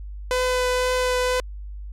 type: tone with vibrato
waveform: sawtooth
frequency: 503 Hz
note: B4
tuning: 32 cents sharp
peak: -16 dBFS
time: 0.31-1.4 s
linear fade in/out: 0 ms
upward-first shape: triangle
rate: 2 Hz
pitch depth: 11 cents each way
effects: added 50 Hz sine -32 dBFS peak until 1.92 s + low-pass 10000 Hz 12 dB/octave